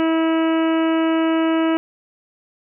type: harmonic tone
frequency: 324.2 Hz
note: E4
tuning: 29 cents flat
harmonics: 1 / 2 / 3 / 4 / 5 / 6 / 7 / 8 / 9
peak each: -16 / -24 / -29 / -29 / -33 / -37 / -36 / -38 / -35 dBFS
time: 0-1.77 s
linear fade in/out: 0 ms
effects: none